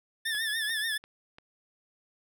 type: tone with vibrato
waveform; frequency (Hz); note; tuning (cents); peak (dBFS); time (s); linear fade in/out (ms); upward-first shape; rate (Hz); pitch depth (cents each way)
25% pulse; 1760; A6; 0; -25; 0.25-0.98; 10; triangle; 6.9; 93
type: click train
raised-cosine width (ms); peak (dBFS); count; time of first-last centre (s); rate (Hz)
0.3; -32; 4; 0.35-1.384; 2.9
effects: none